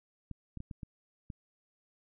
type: clicks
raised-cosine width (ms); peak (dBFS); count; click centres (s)
5; -29; 6; 0.313 / 0.573 / 0.604 / 0.712 / 0.832 / 1.302
effects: none